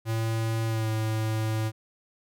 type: tone with pitch glide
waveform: square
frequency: 112.6 to 109.9 Hz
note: A2 to A2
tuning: +40 to -2 cents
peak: -26 dBFS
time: 0.05-1.72 s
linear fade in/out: 50 ms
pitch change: -42 cents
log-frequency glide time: 0.67-0.89 s
effects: none